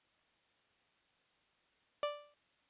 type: tone with exponential decay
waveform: 30% pulse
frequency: 587 Hz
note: D5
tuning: 1 cent flat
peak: -28 dBFS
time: 2.03-2.34 s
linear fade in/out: 1 ms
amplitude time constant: 66 ms
effects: white hiss -73 dBFS RMS until 2.69 s + resampled to 8000 Hz